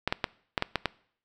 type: clicks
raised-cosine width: 0.3 ms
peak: -9 dBFS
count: 7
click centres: 0.076 / 0.125 / 0.242 / 0.578 / 0.624 / 0.757 / 0.857 s
effects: noise-tail reverb RT60 0.6 s tail -22 dB re dry